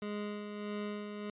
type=tone with tremolo; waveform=25% pulse; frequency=207.6 Hz; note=G#3; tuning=in tune; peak=-32 dBFS; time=0.02-1.3 s; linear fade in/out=2 ms; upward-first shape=sine; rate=1.6 Hz; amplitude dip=45%; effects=resampled to 8000 Hz